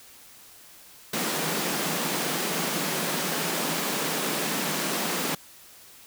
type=high-pass noise; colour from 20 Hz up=pink; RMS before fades=-28 dBFS; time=1.13-5.35 s; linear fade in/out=5 ms; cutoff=150 Hz; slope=96 dB/octave; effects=white hiss -50 dBFS RMS until 6.06 s